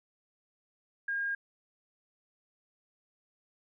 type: tone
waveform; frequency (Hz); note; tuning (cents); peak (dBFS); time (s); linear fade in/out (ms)
sine; 1619; G#6; -45; -30; 1.08-1.35; 5
effects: none